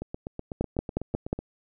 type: two click trains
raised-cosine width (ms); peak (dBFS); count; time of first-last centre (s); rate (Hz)
2; -20 / -12; 12 / 5; 0.02-1.39 / 0.61-1.329; 8.03 / 5.56
effects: none